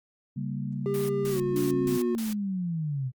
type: chord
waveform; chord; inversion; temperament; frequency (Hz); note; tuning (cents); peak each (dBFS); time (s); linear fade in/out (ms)
sine; G diminished; second; equal; 138.59 / 196 / 233.1; Db3 / G3 / Bb3; 0 / 0 / 0; -32 / -34 / -36; 0.36-1.98; 10
type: tone with pitch glide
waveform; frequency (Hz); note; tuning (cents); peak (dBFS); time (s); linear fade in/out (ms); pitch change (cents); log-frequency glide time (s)
triangle; 400 to 360.5; G4 to F#4; +35 to -45; -24; 0.86-2.15; 0; -180; 1.3-1.4
type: noise bursts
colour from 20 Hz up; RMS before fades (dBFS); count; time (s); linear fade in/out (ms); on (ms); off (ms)
white; -40; 5; 0.94-2.33; 2; 150; 160
type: linear sweep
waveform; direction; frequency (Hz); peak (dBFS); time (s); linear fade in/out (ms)
sine; down; 300.8 to 123.47; -27; 1.52-3.12; 50
effects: Opus 48 kbps